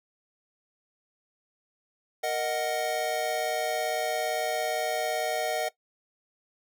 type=chord; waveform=square; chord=D# minor; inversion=second; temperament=equal; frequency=466.2 / 622.3 / 740 Hz; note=A#4 / D#5 / F#5; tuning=0 / 0 / 0 cents; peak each=-35 / -31 / -31 dBFS; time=2.23-5.69 s; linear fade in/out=10 ms; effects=noise-tail reverb RT60 0.1 s tail -18 dB re dry